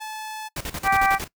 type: tone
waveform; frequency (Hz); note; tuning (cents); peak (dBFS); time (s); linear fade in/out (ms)
sawtooth; 866; A5; -28; -28; 0-0.49; 20
type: noise with tremolo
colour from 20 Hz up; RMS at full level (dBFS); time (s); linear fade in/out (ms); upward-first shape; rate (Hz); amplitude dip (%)
pink; -30; 0.56-1.28; 5; square; 11; 80
type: harmonic tone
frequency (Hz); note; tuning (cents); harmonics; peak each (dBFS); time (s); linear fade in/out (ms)
390; G4; -9; 2 / 3 / 4 / 5 / 6; -19 / -23 / -25 / -27 / -29; 0.83-1.19; 50
effects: noise-tail reverb RT60 0.1 s tail -20 dB re dry